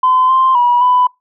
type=tone with pitch steps; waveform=sine; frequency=1023 / 1046 / 969 / 996 Hz; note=C6 / C6 / B5 / B5; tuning=-39 / -1 / -33 / +14 cents; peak=-7 dBFS; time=0.03-1.07 s; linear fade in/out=5 ms; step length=260 ms; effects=noise-tail reverb RT60 0.2 s tail -25 dB re dry + tanh soft clip ceiling -3 dBFS